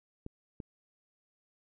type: clicks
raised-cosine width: 3 ms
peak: -28 / -28 dBFS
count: 2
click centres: 0.264 / 0.602 s
effects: none